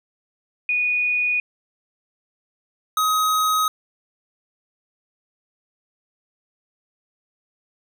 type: tone pair in turn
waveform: sine / square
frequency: 2466 / 1263.3 Hz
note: D#7 / D#6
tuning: -16 / +26 cents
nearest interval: octave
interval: 1158 cents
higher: first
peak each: -18 dBFS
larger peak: neither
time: 0.69-1.4 / 2.97-3.68 s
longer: neither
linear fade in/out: 2 ms
effects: none